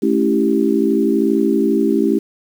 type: chord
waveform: sine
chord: A dominant seventh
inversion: none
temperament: equal with one note detuned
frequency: 216.3 / 277.2 / 329.6 / 392 Hz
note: A3 / C#4 / E4 / G4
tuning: -29 / 0 / 0 / 0 cents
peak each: -18 dBFS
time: 0.02-2.19 s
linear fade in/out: 10 ms
effects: 7-bit